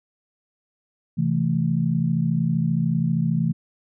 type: chord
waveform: sine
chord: A minor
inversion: first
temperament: just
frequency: 132 / 165 / 220 Hz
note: C3 / E3 / A3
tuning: +16 / +2 / 0 cents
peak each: -25 / -21 / -25 dBFS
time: 1.17-3.53 s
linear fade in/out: 20 ms
effects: none